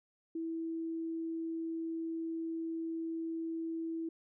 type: tone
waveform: sine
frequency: 327.6 Hz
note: E4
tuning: 11 cents flat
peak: -35 dBFS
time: 0.35-4.09 s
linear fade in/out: 5 ms
effects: none